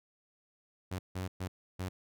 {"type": "tone bursts at uneven times", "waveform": "sawtooth", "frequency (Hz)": 92.5, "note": "F#2", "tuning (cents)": 0, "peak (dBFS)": -31, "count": 4, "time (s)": [[0.91, 0.99], [1.15, 1.28], [1.4, 1.48], [1.79, 1.89]], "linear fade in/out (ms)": 10, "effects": []}